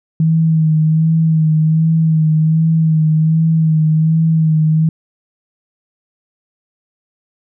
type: tone with vibrato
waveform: sine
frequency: 159 Hz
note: D#3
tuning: 38 cents sharp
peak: -9 dBFS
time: 0.2-4.89 s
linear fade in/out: 2 ms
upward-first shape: sine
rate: 1.3 Hz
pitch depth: 33 cents each way
effects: none